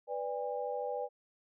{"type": "chord", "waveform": "sine", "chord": "G# diminished", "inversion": "first", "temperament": "equal with one note detuned", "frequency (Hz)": [493.9, 587.3, 809.3], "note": ["B4", "D5", "G#5"], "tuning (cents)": [0, 0, -45], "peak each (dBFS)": [-37, -39, -39], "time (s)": [0.07, 1.09], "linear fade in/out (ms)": 50, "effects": []}